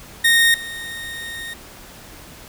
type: tone with level steps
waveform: 30% pulse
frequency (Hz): 1852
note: A#6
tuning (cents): -12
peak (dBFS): -9 / -26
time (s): 0.24-1.54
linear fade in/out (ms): 10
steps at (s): 0.54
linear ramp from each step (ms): 2
effects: pink hiss -41 dBFS RMS until 2.48 s